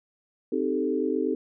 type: chord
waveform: sine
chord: A half-diminished seventh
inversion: first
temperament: equal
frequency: 261.6 / 311.1 / 392 / 440 Hz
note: C4 / Eb4 / G4 / A4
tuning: 0 / 0 / 0 / 0 cents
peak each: -29 dBFS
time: 0.52-1.35 s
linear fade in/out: 5 ms
effects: none